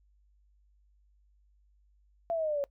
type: linear sweep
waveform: sine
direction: down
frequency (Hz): 682 to 554.4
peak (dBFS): -28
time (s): 2.3-2.64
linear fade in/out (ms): 0
effects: noise-tail reverb RT60 0.1 s tail -22 dB re dry + added 50 Hz sine -63 dBFS peak until 2.7 s